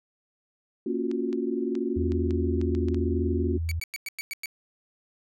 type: chord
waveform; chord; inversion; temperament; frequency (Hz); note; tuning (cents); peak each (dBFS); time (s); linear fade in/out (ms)
sine; Gb major seventh; first; equal; 233.1 / 277.2 / 349.2 / 370; Bb3 / Db4 / F4 / Gb4; 0 / 0 / 0 / 0; -31; 0.86-3.58; 5
type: clicks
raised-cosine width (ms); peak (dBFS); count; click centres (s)
0.2; -26; 9; 1.114 / 1.329 / 1.753 / 2.12 / 2.308 / 2.614 / 2.75 / 2.885 / 2.945
type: tone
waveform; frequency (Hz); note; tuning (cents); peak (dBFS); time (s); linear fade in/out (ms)
sine; 82.41; E2; 0; -26; 1.96-3.8; 10
type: tone bursts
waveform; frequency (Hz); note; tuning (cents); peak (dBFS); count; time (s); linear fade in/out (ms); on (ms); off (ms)
sawtooth; 2266; C#7; +37; -28; 7; 3.69-4.458; 0; 24; 100
effects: none